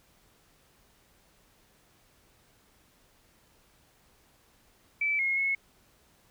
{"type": "tone with pitch steps", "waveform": "sine", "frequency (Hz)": [2314, 2158, 2185], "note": ["D7", "C#7", "C#7"], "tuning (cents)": [-26, -47, -26], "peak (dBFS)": -25, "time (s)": [5.01, 5.55], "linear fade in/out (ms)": 5, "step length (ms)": 180, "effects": ["pink hiss -64 dBFS RMS until 6.3 s"]}